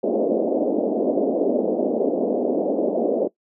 white band-pass noise, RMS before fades -21 dBFS, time 0.03-3.28 s, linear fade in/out 10 ms, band 220 to 620 Hz, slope 48 dB/octave, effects noise-tail reverb RT60 0.1 s tail -20 dB re dry

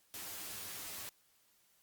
white noise with comb filter, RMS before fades -45 dBFS, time 0.14-1.09 s, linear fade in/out 0 ms, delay 10 ms, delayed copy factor +0.5, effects white hiss -71 dBFS RMS until 1.82 s + Opus 48 kbps

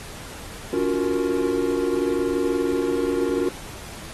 triangle chord, Gb major seventh, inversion second, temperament equal with one note detuned, 283.3 / 349.2 / 370 / 466.2 Hz, Db4 / F4 / Gb4 / Bb4, +38 / 0 / 0 / 0 cents, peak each -24 dBFS, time 0.73-3.49 s, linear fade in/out 2 ms, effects pink hiss -39 dBFS RMS until 4.13 s + AAC 32 kbps

